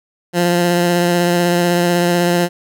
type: tone with vibrato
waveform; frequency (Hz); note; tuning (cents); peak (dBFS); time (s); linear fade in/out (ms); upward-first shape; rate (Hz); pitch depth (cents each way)
15% pulse; 174.61; F3; 0; -6; 0.33-2.49; 50; sine; 16; 17
effects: none